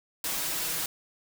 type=noise with comb filter; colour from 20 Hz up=white; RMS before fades=-31 dBFS; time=0.24-0.86 s; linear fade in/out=2 ms; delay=6.2 ms; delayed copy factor=+0.85; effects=none